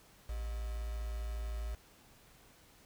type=tone with quantisation; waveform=sine; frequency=56.1 Hz; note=A1; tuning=34 cents sharp; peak=-36 dBFS; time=0.29-1.75 s; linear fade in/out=5 ms; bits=8; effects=pink hiss -62 dBFS RMS until 2.85 s